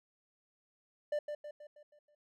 triangle tone with echo, 593 Hz, D5, 17 cents sharp, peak -29 dBFS, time 1.12-1.19 s, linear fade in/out 5 ms, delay 160 ms, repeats 6, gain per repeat -6 dB, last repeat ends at 2.15 s, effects none

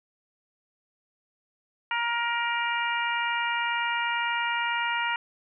harmonic tone, 471 Hz, A#4, 18 cents sharp, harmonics 2 / 3 / 4 / 5 / 6, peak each -29 / -31 / -32 / -33 / -34 dBFS, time 1.91-5.16 s, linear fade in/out 2 ms, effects none

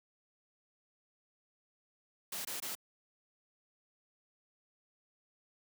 white noise bursts, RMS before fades -40 dBFS, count 3, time 2.32-2.752 s, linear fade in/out 5 ms, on 130 ms, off 21 ms, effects high-pass 150 Hz 12 dB/octave

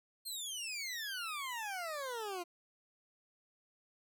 20% pulse exponential sweep, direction down, 4300 to 340 Hz, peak -34 dBFS, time 0.25-2.44 s, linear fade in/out 20 ms, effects none

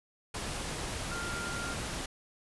sine tone in noise, 1396.9 Hz, F6, in tune, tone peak -38 dBFS, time 1.11-1.74 s, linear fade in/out 5 ms, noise pink, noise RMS -37 dBFS, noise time 0.34-2.06 s, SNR -4 dB, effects resampled to 24000 Hz

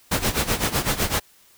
pink noise with tremolo, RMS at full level -20 dBFS, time 0.11-1.2 s, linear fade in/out 10 ms, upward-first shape sine, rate 7.9 Hz, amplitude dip 80%, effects white hiss -55 dBFS RMS until 1.57 s

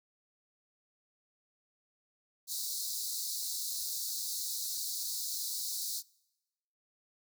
pink high-pass noise, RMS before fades -37 dBFS, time 2.47-6.03 s, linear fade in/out 50 ms, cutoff 3900 Hz, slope 96 dB/octave, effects noise-tail reverb RT60 1.0 s tail -25 dB re dry

